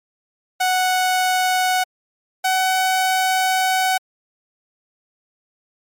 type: tone pair in turn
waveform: sawtooth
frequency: 740 / 750.8 Hz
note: F#5 / F#5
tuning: 0 / +25 cents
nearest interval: unison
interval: 25 cents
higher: second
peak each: -12 dBFS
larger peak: neither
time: 0.6-1.84 / 2.44-3.98 s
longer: second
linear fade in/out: 10 ms
effects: MP3 64 kbps